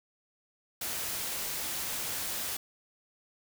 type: noise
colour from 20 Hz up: white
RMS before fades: -35 dBFS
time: 0.81-2.57 s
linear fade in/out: 5 ms
effects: none